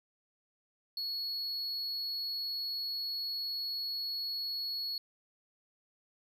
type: tone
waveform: triangle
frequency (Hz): 4361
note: C#8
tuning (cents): -29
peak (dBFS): -33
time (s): 0.97-4.98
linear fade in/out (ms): 2
effects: none